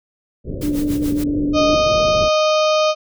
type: low-pass noise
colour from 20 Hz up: pink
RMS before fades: -26 dBFS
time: 0.44-2.3 s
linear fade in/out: 50 ms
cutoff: 590 Hz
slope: 96 dB/octave
type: noise with tremolo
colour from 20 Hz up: white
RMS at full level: -33 dBFS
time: 0.61-1.24 s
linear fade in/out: 5 ms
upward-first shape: sine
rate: 7 Hz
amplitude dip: 85%
type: tone with vibrato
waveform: sine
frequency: 293.2 Hz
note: D4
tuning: 3 cents flat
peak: -17 dBFS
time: 0.63-1.75 s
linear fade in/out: 5 ms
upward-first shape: sine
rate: 5.7 Hz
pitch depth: 22 cents each way
type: harmonic tone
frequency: 618 Hz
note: D#5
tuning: 12 cents flat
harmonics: 1 / 2 / 4 / 5 / 6 / 7 / 8 / 9 / 10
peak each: -14 / -20 / -26 / -28 / -30 / -31 / -32 / -33 / -34 dBFS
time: 1.53-2.95 s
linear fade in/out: 50 ms
effects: none